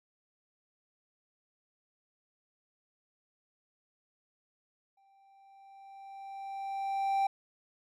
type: tone with exponential growth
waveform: triangle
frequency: 784 Hz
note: G5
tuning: in tune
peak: -23 dBFS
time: 4.97-7.27 s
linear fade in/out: 5 ms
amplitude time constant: 500 ms
effects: none